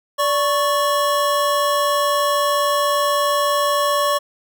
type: tone pair together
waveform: square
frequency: 582 / 1106.3 Hz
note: D5 / C#6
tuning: -16 / -4 cents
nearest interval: major seventh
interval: 1112 cents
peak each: -20 / -19 dBFS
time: 0.18-4.19 s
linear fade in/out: 20 ms
effects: none